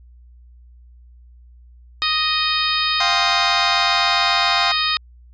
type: harmonic tone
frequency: 622.3 Hz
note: D#5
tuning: in tune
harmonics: 2 / 3 / 4 / 5 / 6 / 7 / 8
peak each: -23 / -27 / -25 / -28 / -22 / -26 / -26 dBFS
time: 2.02-4.97 s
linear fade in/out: 0 ms
type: chord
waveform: 30% pulse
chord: F suspended second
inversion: none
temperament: just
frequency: 698.5 / 785.8 / 1047.7 Hz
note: F5 / G5 / C6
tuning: 0 / +4 / +2 cents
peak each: -21 dBFS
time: 3-4.72 s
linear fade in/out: 5 ms
effects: added 60 Hz sine -43 dBFS peak until 5.33 s + resampled to 16000 Hz